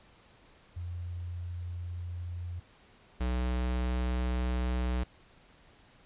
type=tone pair in turn; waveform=sine / square; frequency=87.31 / 61.95 Hz; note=F2 / B1; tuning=0 / +6 cents; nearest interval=tritone; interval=594 cents; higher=first; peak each=-35 / -29 dBFS; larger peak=second; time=0.76-2.6 / 3.2-5.04 s; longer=neither; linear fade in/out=10 ms; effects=pink hiss -60 dBFS RMS until 6.05 s + resampled to 8000 Hz